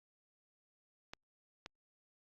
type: clicks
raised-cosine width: 0.2 ms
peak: -27 dBFS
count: 2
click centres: 1.135 / 1.661 s
effects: low-pass 6000 Hz 12 dB/octave + Opus 48 kbps